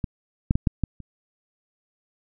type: clicks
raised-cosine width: 5 ms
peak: -13 / -6 / -9 / -6 / -10 / -27 dBFS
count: 6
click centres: 0.042 / 0.509 / 0.555 / 0.672 / 0.837 / 1.003 s
effects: none